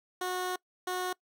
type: tone pair in turn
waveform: 15% pulse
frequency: 365.4 / 365.4 Hz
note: F#4 / F#4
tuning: -22 / -22 cents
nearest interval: unison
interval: 0 cents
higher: neither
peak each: -25 dBFS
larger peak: neither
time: 0.21-0.56 / 0.87-1.13 s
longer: first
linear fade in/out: 5 ms
effects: noise-tail reverb RT60 0.1 s tail -23 dB re dry